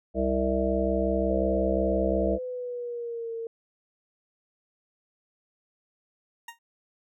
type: harmonic tone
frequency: 65.6 Hz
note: C2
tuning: 5 cents sharp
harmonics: 1 / 3 / 5 / 7 / 9 / 10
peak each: -30 / -30 / -30 / -30 / -30 / -30 dBFS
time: 0.14-2.39 s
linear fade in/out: 50 ms
type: tone with pitch glide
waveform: sine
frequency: 522 to 457.1 Hz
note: C5 to A#4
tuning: -4 to -34 cents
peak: -31 dBFS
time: 1.3-3.47 s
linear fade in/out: 2 ms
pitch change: -230 cents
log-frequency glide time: 2.14-3.32 s
type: tone with exponential decay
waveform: 20% pulse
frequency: 932.3 Hz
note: A#5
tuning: in tune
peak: -30 dBFS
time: 6.48-6.59 s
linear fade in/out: 5 ms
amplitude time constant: 22 ms
effects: none